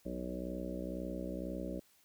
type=harmonic tone with a mistuned harmonic; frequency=62 Hz; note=B1; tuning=7 cents sharp; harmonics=1 / 3 / 4 / 5 / 6 / 7 / 8 / 9 / 10; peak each=-46 / -43 / -46 / -44 / -49 / -51 / -53 / -45 / -52 dBFS; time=0.05-1.8 s; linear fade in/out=10 ms; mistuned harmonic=8; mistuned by=-18 cents; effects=white hiss -68 dBFS RMS until 2.04 s